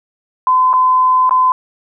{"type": "tone with dropouts", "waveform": "sine", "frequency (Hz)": 1021, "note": "C6", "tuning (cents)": -43, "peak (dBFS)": -8, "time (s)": [0.47, 1.52], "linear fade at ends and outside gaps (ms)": 1, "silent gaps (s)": [[0.731, 0.737], [1.294, 1.309]], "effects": []}